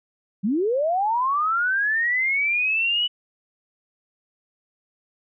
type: linear sweep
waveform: sine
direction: up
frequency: 178.3 to 2972 Hz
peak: -19 dBFS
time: 0.43-3.08 s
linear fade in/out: 20 ms
effects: none